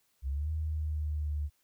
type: exponential two-way sweep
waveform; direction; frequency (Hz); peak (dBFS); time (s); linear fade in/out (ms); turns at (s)
sine; up then down; 64.6 to 78.7 to 73.4; -30; 0.22-1.5; 50; 0.51
effects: white hiss -73 dBFS RMS until 1.63 s